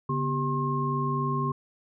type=tone cluster; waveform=sine; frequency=141.9 / 245.5 / 391.2 / 1070 Hz; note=C#3 / B3 / G4 / C6; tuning=+41 / -10 / -4 / +38 cents; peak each=-28 / -33 / -34 / -29 dBFS; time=0.09-1.52 s; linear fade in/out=5 ms; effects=none